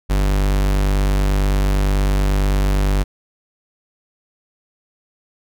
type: tone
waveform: 45% pulse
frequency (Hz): 49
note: G1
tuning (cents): 0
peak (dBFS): -14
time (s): 0.09-3.04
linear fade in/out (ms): 20
effects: none